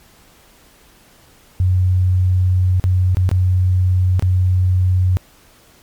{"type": "tone with dropouts", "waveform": "sine", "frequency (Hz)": 91.8, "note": "F#2", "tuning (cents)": -13, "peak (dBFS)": -11, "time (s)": [1.6, 5.17], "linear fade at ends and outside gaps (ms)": 0, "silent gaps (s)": [[2.798, 2.84], [3.147, 3.17], [3.291, 3.314], [4.195, 4.224]], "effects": ["pink hiss -49 dBFS RMS until 5.82 s", "MP3 96 kbps"]}